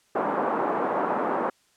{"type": "band-pass noise", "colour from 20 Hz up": "white", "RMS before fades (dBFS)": -26, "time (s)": [0.15, 1.5], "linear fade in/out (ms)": 5, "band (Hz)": [220, 1100], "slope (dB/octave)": 24, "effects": ["white hiss -64 dBFS RMS until 1.76 s", "low-pass 9000 Hz 12 dB/octave"]}